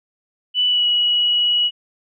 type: tone with pitch glide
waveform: sine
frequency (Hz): 2975 to 2921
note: F#7 to F#7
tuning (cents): +9 to -23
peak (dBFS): -14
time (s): 0.54-1.71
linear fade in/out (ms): 50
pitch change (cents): -32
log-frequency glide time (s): 0.66-0.85
effects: none